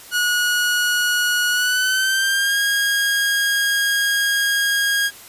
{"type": "tone with pitch glide", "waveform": "sawtooth", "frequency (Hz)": [1455, 1633.2], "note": ["F#6", "G#6"], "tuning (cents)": [-29, -29], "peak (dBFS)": -13, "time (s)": [0.11, 5.11], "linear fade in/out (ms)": 50, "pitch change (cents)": 200, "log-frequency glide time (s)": [1.5, 2.59], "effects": ["white hiss -41 dBFS RMS until 5.28 s", "resampled to 32000 Hz"]}